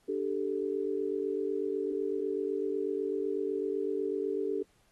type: chord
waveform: sine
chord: D suspended fourth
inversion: none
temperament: equal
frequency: 293.7 / 392 / 440 Hz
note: D4 / G4 / A4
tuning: 0 / 0 / 0 cents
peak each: -37 / -32 / -34 dBFS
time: 0.08-4.63 s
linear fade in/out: 10 ms
effects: pink hiss -69 dBFS RMS until 4.91 s + AAC 32 kbps